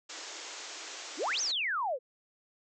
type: band-pass noise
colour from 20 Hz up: white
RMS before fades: -44 dBFS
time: 0.09-1.52 s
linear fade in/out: 10 ms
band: 290 to 7500 Hz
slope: 96 dB/octave
type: exponential two-way sweep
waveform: sine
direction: up then down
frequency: 246.9 to 6500 to 467.6 Hz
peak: -29 dBFS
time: 1.17-1.99 s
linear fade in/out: 50 ms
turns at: 1.41 s
effects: none